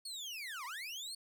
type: linear two-way sweep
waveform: 30% pulse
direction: down then up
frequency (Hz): 4452 to 928 to 4452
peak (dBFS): -39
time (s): 0.05-1.15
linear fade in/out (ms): 5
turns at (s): 0.65
effects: none